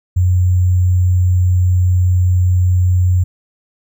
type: tone with sample-and-hold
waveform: sine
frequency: 90.5 Hz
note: F#2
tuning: 38 cents flat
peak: -9 dBFS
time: 0.16-3.24 s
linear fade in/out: 10 ms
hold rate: 7350 Hz
effects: none